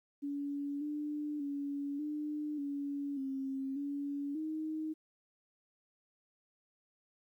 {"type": "tone with pitch steps", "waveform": "sine", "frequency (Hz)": [284.5, 297.2, 283.3, 299.4, 283.3, 268.9, 283.9, 312.7], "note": ["C#4", "D4", "C#4", "D4", "C#4", "C4", "C#4", "D#4"], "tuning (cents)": [45, 21, 38, 33, 38, 47, 41, 9], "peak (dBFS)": -35, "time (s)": [0.22, 4.94], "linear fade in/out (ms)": 20, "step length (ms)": 590, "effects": ["12-bit"]}